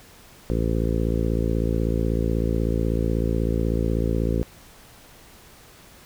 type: harmonic tone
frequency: 56.2 Hz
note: A1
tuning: 37 cents sharp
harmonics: 1 / 2 / 3 / 4 / 5 / 6 / 7 / 8 / 9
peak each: -24 / -27 / -29 / -30 / -31 / -32 / -32 / -33 / -34 dBFS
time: 0.5-4.43 s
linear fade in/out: 0 ms
effects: pink hiss -49 dBFS RMS until 6.05 s